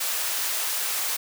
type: high-pass noise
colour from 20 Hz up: white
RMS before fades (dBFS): -27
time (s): 0-1.17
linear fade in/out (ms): 10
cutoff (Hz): 610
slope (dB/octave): 12
effects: none